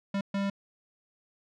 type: tone bursts at uneven times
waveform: square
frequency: 198.2 Hz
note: G3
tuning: 19 cents sharp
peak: -28 dBFS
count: 2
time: 0.14-0.21 / 0.34-0.5 s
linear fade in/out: 5 ms
effects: low-pass 4000 Hz 12 dB/octave